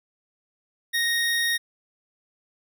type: tone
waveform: 25% pulse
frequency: 1864.7 Hz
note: A#6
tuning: in tune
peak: -18 dBFS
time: 0.93-1.58 s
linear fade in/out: 20 ms
effects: none